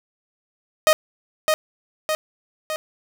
sawtooth tone with echo, 622.3 Hz, D#5, in tune, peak -8 dBFS, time 0.87-0.93 s, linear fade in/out 0 ms, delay 610 ms, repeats 3, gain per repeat -4 dB, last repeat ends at 2.76 s, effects none

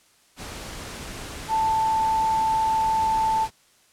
sine tone in noise, 883 Hz, A5, 6 cents sharp, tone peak -19 dBFS, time 1.48-3.48 s, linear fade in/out 50 ms, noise pink, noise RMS -36 dBFS, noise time 0.36-3.51 s, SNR +14 dB, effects white hiss -59 dBFS RMS until 3.92 s + low-pass 10000 Hz 12 dB/octave

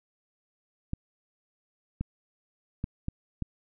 clicks, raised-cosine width 5 ms, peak -18 dBFS, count 5, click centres 0.934 / 2.01 / 2.841 / 3.084 / 3.423 s, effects none

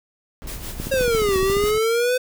brown noise, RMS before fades -33 dBFS, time 0.42-1.78 s, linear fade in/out 0 ms
white noise with tremolo, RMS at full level -34 dBFS, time 0.47-1.71 s, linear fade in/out 2 ms, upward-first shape sine, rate 6 Hz, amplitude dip 65%
click train, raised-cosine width 3 ms, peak -15 dBFS, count 13, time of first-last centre 0.8-1.639 s, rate 14.3 Hz
square exponential two-way sweep, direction down then up, 547 to 374.4 to 510 Hz, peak -18 dBFS, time 0.91-2.18 s, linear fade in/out 10 ms, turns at 1.38 s
effects none

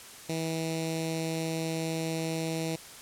10% pulse tone with notch filter, 162.1 Hz, E3, 29 cents flat, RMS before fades -32 dBFS, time 0.29-2.76 s, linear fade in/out 5 ms, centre 1200 Hz, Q 0.58, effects white hiss -47 dBFS RMS until 3.01 s + low-pass 11000 Hz 12 dB/octave

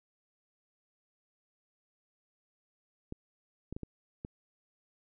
clicks, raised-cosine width 3 ms, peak -26 dBFS, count 5, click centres 3.124 / 3.726 / 3.765 / 3.833 / 4.249 s, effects none

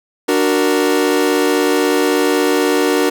40% pulse chord, D augmented, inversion none, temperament equal, 293.7 / 370 / 466.2 Hz, D4 / F#4 / A#4, 0 / 0 / 0 cents, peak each -16 dBFS, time 0.28-3.1 s, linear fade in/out 10 ms, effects none

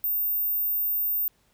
sine tone, 14590 Hz, A#9, 38 cents flat, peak -23 dBFS, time 0.04-1.28 s, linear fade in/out 0 ms, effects pink hiss -66 dBFS RMS until 1.53 s

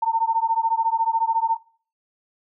sine beating tone pair, 900 / 914 Hz, A5 / A#5, +39 / -34 cents, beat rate 14 Hz, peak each -21 dBFS, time 0.02-1.57 s, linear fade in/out 10 ms, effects noise-tail reverb RT60 0.4 s tail -18 dB re dry

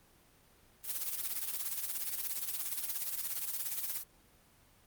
blue noise with tremolo, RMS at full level -34 dBFS, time 0.83-4.04 s, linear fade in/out 50 ms, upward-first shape sine, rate 17 Hz, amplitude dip 70%, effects pink hiss -64 dBFS RMS until 4.86 s + Opus 24 kbps

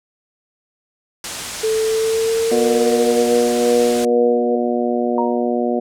white low-pass noise, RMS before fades -29 dBFS, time 1.24-4.05 s, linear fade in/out 2 ms, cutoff 9500 Hz, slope 24 dB/octave
sine tone with pitch glide, 440 to 479.8 Hz, A4 to A#4, 0 to +50 cents, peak -15 dBFS, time 1.63-4.56 s, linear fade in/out 10 ms, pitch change +150 cents, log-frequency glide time 1.83-3.44 s
harmonic tone, 120.5 Hz, B2, 42 cents flat, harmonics 2 / 3 / 4 / 5 / 6, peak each -20 / -22 / -23 / -24 / -25 dBFS, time 2.51-5.8 s, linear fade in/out 10 ms
sine tone with exponential decay, 935 Hz, A#5, 5 cents sharp, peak -16 dBFS, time 5.18-5.59 s, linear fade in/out 2 ms, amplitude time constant 87 ms
effects none

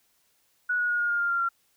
sine tone with pitch steps, 1467 / 1453.5 / 1440.1 / 1426.9 / 1413.8 / 1400.8 / 1387.9 / 1375.1 Hz, F#6 / F#6 / F#6 / F6 / F6 / F6 / F6 / F6, -15 / -31 / -47 / +37 / +21 / +5 / -11 / -27 cents, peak -23 dBFS, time 0.69-1.49 s, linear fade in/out 10 ms, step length 100 ms, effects white hiss -68 dBFS RMS until 1.76 s

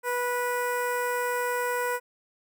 15% pulse tone with notch filter, 490.1 Hz, B4, 13 cents flat, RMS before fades -28 dBFS, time 0.03-2 s, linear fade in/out 50 ms, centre 4300 Hz, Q 0.75, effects none

